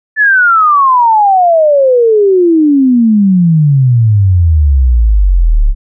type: exponential sweep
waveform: sine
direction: down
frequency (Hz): 1760 to 33.61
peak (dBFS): -4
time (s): 0.16-5.75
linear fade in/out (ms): 50
effects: none